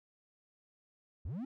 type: linear sweep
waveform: triangle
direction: up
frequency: 58.27 to 280 Hz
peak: -35 dBFS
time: 1.25-1.45 s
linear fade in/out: 5 ms
effects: none